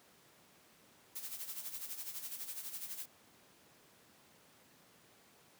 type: noise with tremolo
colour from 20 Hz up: blue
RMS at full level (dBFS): -42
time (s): 1.15-3.06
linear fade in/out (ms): 10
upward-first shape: sine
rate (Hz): 12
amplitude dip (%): 65
effects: pink hiss -64 dBFS RMS until 5.59 s + high-pass 150 Hz 12 dB/octave